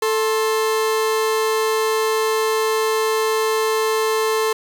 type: tone pair together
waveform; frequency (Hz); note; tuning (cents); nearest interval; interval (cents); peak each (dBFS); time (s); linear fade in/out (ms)
40% pulse; 440 / 1062.6; A4 / C6; 0 / +26; octave + minor third; 1526; -17 / -23; 0.02-4.53; 5
effects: none